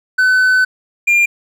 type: tone pair in turn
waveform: triangle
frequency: 1511 / 2399 Hz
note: F#6 / D7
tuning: +36 / +36 cents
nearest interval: minor sixth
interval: 800 cents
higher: second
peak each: -7 dBFS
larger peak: neither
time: 0.18-0.65 / 1.07-1.26 s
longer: first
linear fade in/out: 10 ms
effects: none